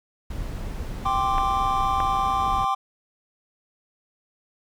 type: noise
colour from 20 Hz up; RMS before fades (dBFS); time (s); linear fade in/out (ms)
brown; -31; 0.3-2.65; 5
type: chord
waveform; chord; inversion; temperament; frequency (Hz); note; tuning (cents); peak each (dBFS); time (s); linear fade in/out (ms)
triangle; G suspended fourth; none; equal; 784 / 1046.5 / 1174.7; G5 / C6 / D6; 0 / 0 / 0; -23 / -24 / -23; 1.05-2.75; 10
type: clicks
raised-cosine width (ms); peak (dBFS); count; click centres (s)
0.5; -14; 2; 1.382 / 2.003
effects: none